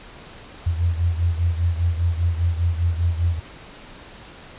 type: beating tone pair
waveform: sine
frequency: 84.3 / 89.3 Hz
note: E2 / F2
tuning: +39 / +39 cents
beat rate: 5 Hz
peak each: -19 / -24 dBFS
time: 0.66-3.4 s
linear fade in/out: 10 ms
effects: pink hiss -42 dBFS RMS until 4.58 s + resampled to 8000 Hz